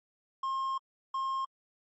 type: tone pair in turn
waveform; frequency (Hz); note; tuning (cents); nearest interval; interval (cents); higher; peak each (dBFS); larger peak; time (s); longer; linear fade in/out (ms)
triangle; 1068 / 1068; C6 / C6; +35 / +35; unison; 0; neither; -28; neither; 0.43-0.78 / 1.14-1.45; first; 5
effects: MP3 32 kbps